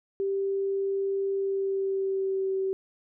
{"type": "tone with pitch glide", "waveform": "sine", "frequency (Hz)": [392, 383.5], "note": ["G4", "G4"], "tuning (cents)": [0, -38], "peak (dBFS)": -25, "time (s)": [0.2, 2.73], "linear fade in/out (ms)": 0, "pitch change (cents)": -38, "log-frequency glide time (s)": [1.33, 2.54], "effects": []}